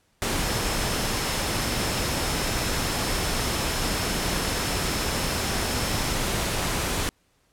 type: tone in noise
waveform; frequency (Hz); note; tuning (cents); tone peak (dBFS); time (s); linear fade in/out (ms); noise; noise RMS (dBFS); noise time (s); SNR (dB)
sine; 5274; E8; 0; -37; 0.43-6.14; 0; pink; -26; 0.22-7.09; -14
effects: pink hiss -66 dBFS RMS until 7.52 s + low-pass 12000 Hz 12 dB/octave